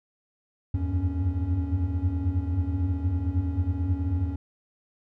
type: tone cluster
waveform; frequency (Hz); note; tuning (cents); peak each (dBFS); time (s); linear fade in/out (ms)
triangle; 80.4 / 89.5 / 93.3 / 99.3 / 278.2; E2 / F2 / F#2 / G2 / C#4; -43 / +43 / +15 / +23 / +6; -26 / -27 / -29 / -32 / -31; 0.74-4.36; 5
effects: none